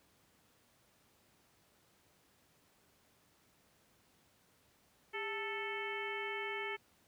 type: harmonic tone with a mistuned harmonic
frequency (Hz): 440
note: A4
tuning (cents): 0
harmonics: 1 / 2 / 3 / 4 / 5 / 6 / 7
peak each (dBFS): -43 / -46 / -48 / -46 / -42 / -51 / -50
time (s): 5.13-6.77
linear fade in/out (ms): 20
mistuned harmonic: 1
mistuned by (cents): -140
effects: pink hiss -70 dBFS RMS until 7.07 s + high-pass 80 Hz 12 dB/octave